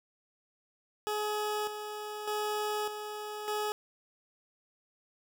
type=tone with tremolo; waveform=20% pulse; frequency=422.1 Hz; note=G#4; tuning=28 cents sharp; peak=-26 dBFS; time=1.07-3.72 s; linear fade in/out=0 ms; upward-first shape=square; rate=0.83 Hz; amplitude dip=55%; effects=none